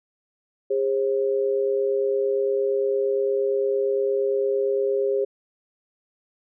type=tone pair together; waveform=sine; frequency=406.3 / 535 Hz; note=G#4 / C5; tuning=-38 / +38 cents; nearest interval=perfect fourth; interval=476 cents; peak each=-21 / -25 dBFS; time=0.7-5.25 s; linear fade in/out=10 ms; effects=none